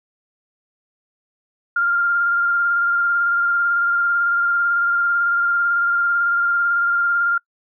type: tone with vibrato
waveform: sine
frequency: 1396.9 Hz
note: F6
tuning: in tune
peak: -15 dBFS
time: 1.76-7.38 s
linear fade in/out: 5 ms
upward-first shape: square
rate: 18 Hz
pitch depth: 14 cents each way
effects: noise-tail reverb RT60 0.1 s tail -26 dB re dry